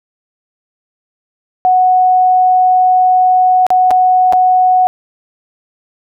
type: tone with dropouts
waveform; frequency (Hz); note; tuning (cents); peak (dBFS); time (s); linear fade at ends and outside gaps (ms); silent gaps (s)
sine; 738; F#5; -5; -6; 1.65-4.87; 0; 3.666-3.704 / 3.907-3.912 / 4.325-4.333
effects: none